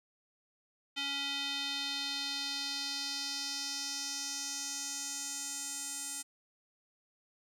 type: tone with band-pass filter sweep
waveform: square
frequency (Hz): 280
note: C#4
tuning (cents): +18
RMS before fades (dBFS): -38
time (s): 0.96-6.23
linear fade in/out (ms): 20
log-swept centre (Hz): 3300 to 8200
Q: 3
effects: none